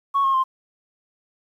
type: tone with pitch steps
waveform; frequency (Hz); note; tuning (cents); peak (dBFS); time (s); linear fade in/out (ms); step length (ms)
sine; 1108.7 / 1079.6 / 1051.3; C#6 / C#6 / C6; 0 / -46 / +8; -15; 0.14-0.44; 20; 100
effects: tanh soft clip ceiling -13 dBFS + 9-bit